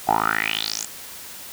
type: tone with band-pass filter sweep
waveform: 10% pulse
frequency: 54.2 Hz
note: A1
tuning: 25 cents flat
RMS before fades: -23 dBFS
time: 0.07-0.86 s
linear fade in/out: 20 ms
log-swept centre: 730 to 7700 Hz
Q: 6.3
effects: white hiss -38 dBFS RMS until 1.52 s